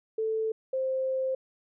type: tone pair in turn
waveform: sine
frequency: 441.2 / 524.7 Hz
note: A4 / C5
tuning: +5 / +5 cents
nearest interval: minor third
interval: 300 cents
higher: second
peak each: -26 dBFS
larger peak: neither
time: 0.18-0.52 / 0.73-1.35 s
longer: second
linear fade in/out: 5 ms
effects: none

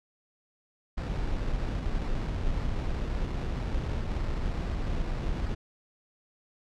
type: noise with sample-and-hold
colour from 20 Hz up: brown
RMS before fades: -30 dBFS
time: 0.97-5.55 s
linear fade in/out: 10 ms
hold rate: 3150 Hz
effects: low-pass 5000 Hz 12 dB/octave

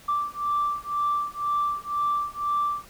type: beating tone pair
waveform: sine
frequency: 1171 / 1173 Hz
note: D6 / D6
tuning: -5 / -2 cents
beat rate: 2 Hz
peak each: -26 dBFS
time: 0.08-2.85 s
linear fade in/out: 10 ms
effects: tanh soft clip ceiling -17 dBFS + pink hiss -50 dBFS RMS until 2.89 s

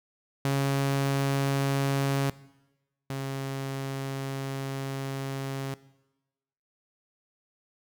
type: tone pair in turn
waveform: sawtooth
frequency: 137.9 / 135.92 Hz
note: C#3 / C#3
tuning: -9 / -34 cents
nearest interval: unison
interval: 25 cents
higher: first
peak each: -20 / -27 dBFS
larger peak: first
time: 0.45-2.3 / 3.1-5.74 s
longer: second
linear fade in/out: 2 ms
effects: noise-tail reverb RT60 1.0 s tail -19 dB re dry

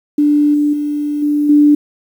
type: tone with level steps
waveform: sine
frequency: 294.3 Hz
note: D4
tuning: 4 cents sharp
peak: -8 / -10 / -15 / -11 / -5 dBFS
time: 0.18-1.75 s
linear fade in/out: 5 ms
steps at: 0.54 / 0.73 / 1.22 / 1.49 s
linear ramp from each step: 5 ms
effects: 7-bit

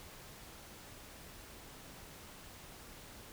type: silence
effects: pink hiss -53 dBFS RMS until 3.32 s

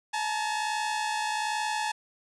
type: tone pair together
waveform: sawtooth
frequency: 854.8 / 916 Hz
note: G#5 / A#5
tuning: +50 / -31 cents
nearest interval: minor second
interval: 119 cents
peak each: -25 / -30 dBFS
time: 0.13-1.92 s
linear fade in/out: 10 ms
effects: resampled to 22050 Hz

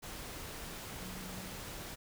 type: tone in noise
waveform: sine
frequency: 185 Hz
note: F#3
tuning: in tune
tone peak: -47 dBFS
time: 1-1.57 s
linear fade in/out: 20 ms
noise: pink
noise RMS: -45 dBFS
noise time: 0.02-1.96 s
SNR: -5 dB
effects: none

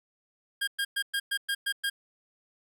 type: tone bursts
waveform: 25% pulse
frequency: 1615 Hz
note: G#6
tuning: 49 cents flat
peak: -23 dBFS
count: 8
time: 0.61-1.9 s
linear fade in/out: 10 ms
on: 65 ms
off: 110 ms
effects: none

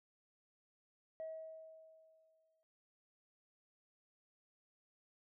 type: tone with exponential decay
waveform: sine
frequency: 640 Hz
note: D#5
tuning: 49 cents sharp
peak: -40 dBFS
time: 1.2-2.63 s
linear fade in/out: 0 ms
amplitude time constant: 310 ms
effects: noise-tail reverb RT60 0.5 s tail -21 dB re dry + tanh soft clip ceiling -39 dBFS

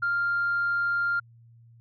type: tone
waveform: sine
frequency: 1396.9 Hz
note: F6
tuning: in tune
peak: -22 dBFS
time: 0.02-1.2 s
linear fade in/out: 10 ms
effects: tanh soft clip ceiling -19 dBFS + added 116 Hz sine -51 dBFS peak until 1.8 s

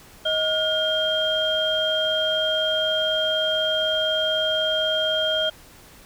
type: tone cluster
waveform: sine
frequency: 629 / 1432 / 3202 Hz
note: D#5 / F6 / G7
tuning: +19 / +43 / +36 cents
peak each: -23 / -28 / -22 dBFS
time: 0.25-5.5 s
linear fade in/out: 10 ms
effects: tanh soft clip ceiling -11 dBFS + pink hiss -48 dBFS RMS until 6.05 s

